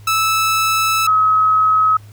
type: tone pair in turn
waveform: sawtooth / sine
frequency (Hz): 1310 / 1277.1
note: E6 / D#6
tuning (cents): -11 / +45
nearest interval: unison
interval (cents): 44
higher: first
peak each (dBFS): -10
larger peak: neither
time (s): 0.07-1.07 / 1.07-1.97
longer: first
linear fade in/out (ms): 5
effects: added 104 Hz sine -37 dBFS peak until 2.12 s + pink hiss -50 dBFS RMS until 2.12 s